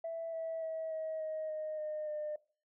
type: tone with pitch steps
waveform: sine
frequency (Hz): 660 / 651.7 / 643.4 / 635.3 / 627.3 / 619.4 / 611.5 / 603.8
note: E5 / E5 / E5 / D#5 / D#5 / D#5 / D#5 / D5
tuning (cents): +2 / -20 / -42 / +36 / +14 / -8 / -30 / +48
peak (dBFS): -35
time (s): 0.04-2.36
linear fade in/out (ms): 5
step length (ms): 290
effects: noise-tail reverb RT60 0.4 s tail -21 dB re dry + tanh soft clip ceiling -32 dBFS